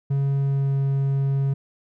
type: tone with pitch glide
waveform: triangle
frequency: 138.5 to 137.38 Hz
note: C#3 to C#3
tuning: -1 to -15 cents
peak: -17 dBFS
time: 0.1-1.54 s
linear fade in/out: 10 ms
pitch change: -14 cents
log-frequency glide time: 0.38-0.78 s
effects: none